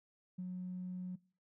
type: tone with tanh clipping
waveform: triangle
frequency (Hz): 182.1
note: F#3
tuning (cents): -27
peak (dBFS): -39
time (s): 0.38-1.16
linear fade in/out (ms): 10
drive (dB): 4
effects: noise-tail reverb RT60 0.5 s tail -24 dB re dry